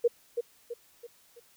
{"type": "tone with echo", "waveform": "sine", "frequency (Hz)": 473.9, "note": "A#4", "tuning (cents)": 28, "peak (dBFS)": -19, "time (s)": [0.04, 0.08], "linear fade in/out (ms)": 10, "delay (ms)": 330, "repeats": 4, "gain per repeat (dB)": -7, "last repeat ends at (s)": 1.4, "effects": ["white hiss -62 dBFS RMS until 1.56 s"]}